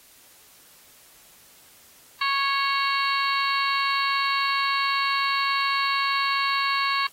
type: harmonic tone with a mistuned harmonic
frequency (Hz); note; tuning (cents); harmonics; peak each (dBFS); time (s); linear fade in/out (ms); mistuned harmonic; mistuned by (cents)
553; C#5; -4; 2 / 3 / 4 / 5 / 6 / 7 / 8; -24 / -30 / -29 / -31 / -38 / -32 / -31; 2.21-7.07; 5; 6; -62
effects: white hiss -53 dBFS RMS until 7.12 s + AAC 48 kbps